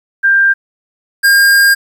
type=tone pair in turn; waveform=sine / square; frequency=1589 / 1611.2 Hz; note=G6 / G6; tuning=+23 / +47 cents; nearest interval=unison; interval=24 cents; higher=second; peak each=-6 dBFS; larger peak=neither; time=0.23-0.54 / 1.23-1.75 s; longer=second; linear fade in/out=20 ms; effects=8-bit